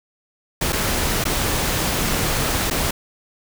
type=noise with dropouts; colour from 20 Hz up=pink; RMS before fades=-21 dBFS; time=0.61-2.91 s; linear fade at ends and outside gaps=5 ms; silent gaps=0.724-0.728 / 1.241-1.252 / 2.701-2.709 s; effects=none